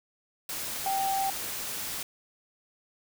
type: tone in noise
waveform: sine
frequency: 779 Hz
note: G5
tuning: 11 cents flat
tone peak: -26 dBFS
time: 0.86-1.3 s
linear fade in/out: 2 ms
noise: white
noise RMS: -35 dBFS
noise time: 0.49-2.03 s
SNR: +6 dB
effects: none